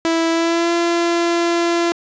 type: tone with pitch glide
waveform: sawtooth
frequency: 329.6 to 341 Hz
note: E4 to F4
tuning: 0 to -41 cents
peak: -11 dBFS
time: 0.05-1.92 s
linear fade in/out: 0 ms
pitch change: +59 cents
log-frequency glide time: 0.31-0.72 s
effects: resampled to 16000 Hz + 7-bit